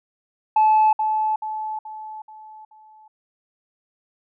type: tone with echo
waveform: sine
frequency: 865 Hz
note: A5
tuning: 30 cents flat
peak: -11 dBFS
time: 0.56-0.93 s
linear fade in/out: 5 ms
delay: 430 ms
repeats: 5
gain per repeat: -7 dB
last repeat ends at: 3.08 s
effects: tanh soft clip ceiling -10 dBFS